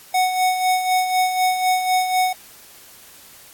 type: tone with tremolo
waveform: square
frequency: 740 Hz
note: F#5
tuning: in tune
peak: -15 dBFS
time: 0.14-2.33 s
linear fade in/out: 5 ms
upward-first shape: sine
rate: 4 Hz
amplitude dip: 55%
effects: white hiss -45 dBFS RMS until 3.53 s + AAC 64 kbps